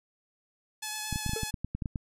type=tone with vibrato; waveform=5% pulse; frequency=856 Hz; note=A5; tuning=48 cents flat; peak=-22 dBFS; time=0.82-1.51 s; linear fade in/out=10 ms; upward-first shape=triangle; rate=8.9 Hz; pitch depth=18 cents each way
type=clicks; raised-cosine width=5 ms; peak=-20 dBFS; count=12; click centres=1.127 / 1.159 / 1.263 / 1.294 / 1.334 / 1.433 / 1.542 / 1.646 / 1.75 / 1.822 / 1.858 / 1.958 s
type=tone with exponential decay; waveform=triangle; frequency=444 Hz; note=A4; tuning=16 cents sharp; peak=-27 dBFS; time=1.36-1.48 s; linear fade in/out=2 ms; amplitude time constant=26 ms
effects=none